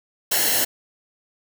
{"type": "noise with comb filter", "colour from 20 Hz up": "white", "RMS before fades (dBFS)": -20, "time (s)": [0.31, 0.65], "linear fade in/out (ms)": 10, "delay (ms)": 0.83, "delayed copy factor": -0.65, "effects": []}